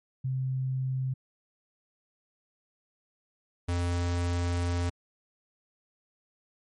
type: tone pair in turn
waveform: sine / square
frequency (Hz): 130.81 / 87.31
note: C3 / F2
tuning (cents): 0 / 0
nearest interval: perfect fifth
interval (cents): 700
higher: first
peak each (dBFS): -27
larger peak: neither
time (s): 0.24-1.14 / 3.68-4.9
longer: second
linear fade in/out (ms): 10
effects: MP3 48 kbps